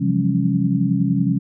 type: tone cluster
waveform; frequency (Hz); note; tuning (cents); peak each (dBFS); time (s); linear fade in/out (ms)
sine; 133.1 / 170.2 / 181 / 200.7 / 275.5; C3 / F3 / F#3 / G3 / C#4; +30 / -44 / -38 / +41 / -11; -22; 0-1.39; 20
effects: none